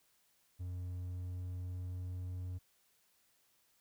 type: tone with pitch glide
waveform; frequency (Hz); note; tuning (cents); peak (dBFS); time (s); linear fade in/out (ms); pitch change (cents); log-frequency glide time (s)
triangle; 90 to 90.63; F#2 to F#2; -47 to -35; -37; 0.59-2.59; 20; +12; 0.93-2.33
effects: white hiss -73 dBFS RMS until 3.8 s